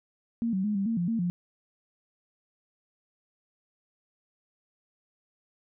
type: tone with pitch steps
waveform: sine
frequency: 231.7 / 189.6 / 210.2 / 196.5 / 228.1 / 173.9 / 227.7 / 175.9 Hz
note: A#3 / F#3 / G#3 / G3 / A#3 / F3 / A#3 / F3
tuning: -10 / +43 / +21 / +4 / -37 / -7 / -40 / +13 cents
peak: -25 dBFS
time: 0.42-1.3 s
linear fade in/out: 0 ms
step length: 110 ms
effects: none